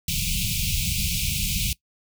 pink band-stop noise, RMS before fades -25 dBFS, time 0.08-1.73 s, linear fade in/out 2 ms, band 200 to 2300 Hz, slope 96 dB/octave, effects noise-tail reverb RT60 0.1 s tail -20 dB re dry

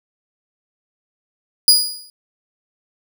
sawtooth tone with exponential decay, 4903 Hz, D#8, 26 cents flat, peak -3 dBFS, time 1.68-2.1 s, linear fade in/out 1 ms, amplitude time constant 91 ms, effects none

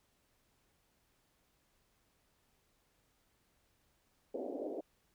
pink band-pass noise, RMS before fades -41 dBFS, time 4.34-4.81 s, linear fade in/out 5 ms, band 270 to 660 Hz, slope 48 dB/octave, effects pink hiss -75 dBFS RMS until 5.14 s

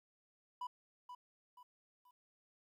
triangle tone with echo, 987.8 Hz, B5, in tune, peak -38 dBFS, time 0.61-0.67 s, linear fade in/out 5 ms, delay 480 ms, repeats 3, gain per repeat -8 dB, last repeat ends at 2.11 s, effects 13-bit

